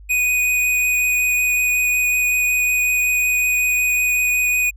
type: tone with vibrato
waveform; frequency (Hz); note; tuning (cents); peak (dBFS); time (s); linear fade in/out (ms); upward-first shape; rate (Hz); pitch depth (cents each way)
square; 2483; D#7; -4; -16; 0.09-4.71; 20; triangle; 5.4; 9
effects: added 50 Hz sine -38 dBFS peak until 4.76 s